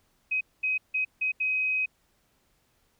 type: tone bursts at uneven times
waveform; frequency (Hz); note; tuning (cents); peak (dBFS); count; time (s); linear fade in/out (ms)
sine; 2526; D#7; +26; -24; 5; 0.31-0.41 / 0.63-0.78 / 0.94-1.05 / 1.21-1.32 / 1.4-1.86; 10
effects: pink hiss -69 dBFS RMS until 2.99 s